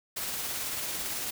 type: noise with tremolo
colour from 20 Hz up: white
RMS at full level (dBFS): -33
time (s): 0.16-1.31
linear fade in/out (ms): 10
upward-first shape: sine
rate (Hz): 18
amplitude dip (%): 25
effects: none